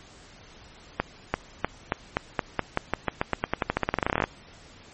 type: accelerating click train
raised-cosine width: 0.5 ms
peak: -7 dBFS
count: 30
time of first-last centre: 1-4.24 s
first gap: 340 ms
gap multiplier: 0.9
effects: pink hiss -50 dBFS RMS until 4.93 s + MP3 32 kbps